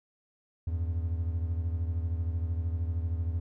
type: beating tone pair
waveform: triangle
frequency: 82.41 / 95.41 Hz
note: E2 / G2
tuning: 0 / -46 cents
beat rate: 13 Hz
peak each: -27 / -34 dBFS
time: 0.67-3.4 s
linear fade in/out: 5 ms
effects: none